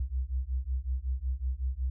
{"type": "beating tone pair", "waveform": "sine", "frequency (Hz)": [61.74, 67.14], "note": ["B1", "C2"], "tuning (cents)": [0, 45], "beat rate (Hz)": 5.4, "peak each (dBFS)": [-32, -32], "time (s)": [0, 1.9], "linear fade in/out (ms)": 5, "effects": []}